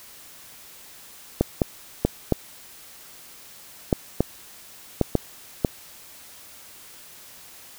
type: clicks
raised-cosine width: 2 ms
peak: -4 dBFS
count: 9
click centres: 1.41 / 1.618 / 2.05 / 2.323 / 3.928 / 4.206 / 5.013 / 5.153 / 5.648 s
effects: white hiss -46 dBFS RMS until 7.78 s